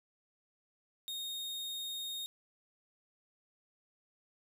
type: tone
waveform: 40% pulse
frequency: 3710 Hz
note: A#7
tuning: 9 cents flat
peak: -37 dBFS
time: 1.08-2.26 s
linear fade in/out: 0 ms
effects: none

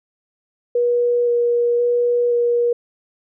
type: tone with vibrato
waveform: sine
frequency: 479.8 Hz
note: A#4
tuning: 50 cents sharp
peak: -14 dBFS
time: 0.75-2.73 s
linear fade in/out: 5 ms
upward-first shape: square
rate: 0.96 Hz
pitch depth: 9 cents each way
effects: none

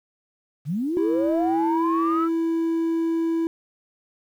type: linear sweep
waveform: sine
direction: up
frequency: 127.2 to 1348 Hz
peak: -22 dBFS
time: 0.65-2.29 s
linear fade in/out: 50 ms
type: tone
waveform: triangle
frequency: 329.6 Hz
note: E4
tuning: in tune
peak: -18 dBFS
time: 0.97-3.47 s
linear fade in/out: 0 ms
effects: tanh soft clip ceiling -12 dBFS + 9-bit

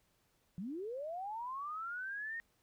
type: linear sweep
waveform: sine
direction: up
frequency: 164.81 to 1867 Hz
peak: -39 dBFS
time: 0.58-2.4 s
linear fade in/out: 0 ms
effects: pink hiss -75 dBFS RMS until 2.62 s

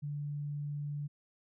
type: tone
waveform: sine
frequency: 145.8 Hz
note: D3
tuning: 12 cents flat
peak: -35 dBFS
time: 0.02-1.08 s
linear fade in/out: 20 ms
effects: none

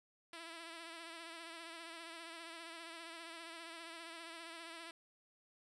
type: tone with vibrato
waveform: 5% pulse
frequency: 332.1 Hz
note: E4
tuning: 13 cents sharp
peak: -37 dBFS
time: 0.33-4.91 s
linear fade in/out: 2 ms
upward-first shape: triangle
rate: 15 Hz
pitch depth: 53 cents each way
effects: resampled to 22050 Hz

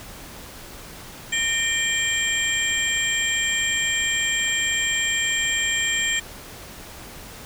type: tone cluster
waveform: sine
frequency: 1831 / 2360 / 3166 / 7430 Hz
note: A#6 / D7 / G7 / A#8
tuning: -32 / +8 / +17 / -7 cents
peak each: -25 dBFS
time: 1.32-6.2 s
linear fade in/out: 10 ms
effects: tanh soft clip ceiling -13 dBFS + pink hiss -40 dBFS RMS until 7.45 s

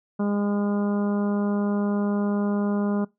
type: harmonic tone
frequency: 204.1 Hz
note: G#3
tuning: 30 cents flat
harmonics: 1 / 2 / 3 / 4 / 5 / 6 / 7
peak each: -22 / -31 / -34 / -39 / -39 / -41 / -42 dBFS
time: 0.19-3.05 s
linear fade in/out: 10 ms
effects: noise-tail reverb RT60 0.2 s tail -23 dB re dry

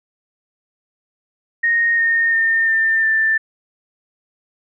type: tone with pitch steps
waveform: sine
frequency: 1859 / 1837.6 / 1816.5 / 1795.7 / 1775.1 Hz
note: A#6 / A#6 / A#6 / A6 / A6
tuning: -5 / -25 / -45 / +35 / +15 cents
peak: -13 dBFS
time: 1.63-3.38 s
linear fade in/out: 10 ms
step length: 350 ms
effects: none

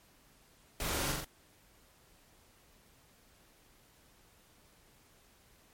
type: noise with echo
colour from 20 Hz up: pink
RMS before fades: -37 dBFS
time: 0.8-1.12 s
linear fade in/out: 2 ms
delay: 42 ms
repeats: 3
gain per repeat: -2 dB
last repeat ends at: 1.246 s
effects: pink hiss -64 dBFS RMS until 5.73 s + MP3 64 kbps

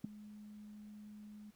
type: tone with ADSR envelope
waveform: sine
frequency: 210 Hz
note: G#3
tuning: 19 cents sharp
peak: -29 dBFS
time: 0.04-1.51 s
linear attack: 6 ms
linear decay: 5 ms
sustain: -21 dB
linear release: 14 ms
effects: tanh soft clip ceiling -29 dBFS + pink hiss -71 dBFS RMS until 1.55 s

